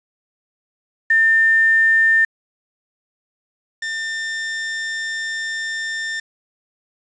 sine / 40% pulse tone pair in turn, 1800 / 1800 Hz, A6 / A6, +39 / +39 cents, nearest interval unison, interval 0 cents, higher neither, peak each -11 / -22 dBFS, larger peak first, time 1.1-2.25 / 3.82-6.2 s, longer second, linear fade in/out 5 ms, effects resampled to 16000 Hz + 7-bit

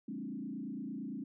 sine tone with frequency modulation, 242.6 Hz, B3, 31 cents flat, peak -38 dBFS, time 0.08-1.24 s, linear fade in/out 5 ms, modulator 28.8 Hz, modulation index 1.9, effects none

